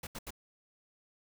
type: noise bursts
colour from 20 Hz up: pink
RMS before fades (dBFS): -42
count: 3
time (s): 0.03-0.306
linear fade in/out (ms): 5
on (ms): 40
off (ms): 78
effects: none